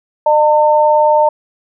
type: tone pair together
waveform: sine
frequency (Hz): 605 / 904.7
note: D#5 / A5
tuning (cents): -49 / +48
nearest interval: perfect fifth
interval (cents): 697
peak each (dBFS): -10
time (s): 0.26-1.29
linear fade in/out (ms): 5
effects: none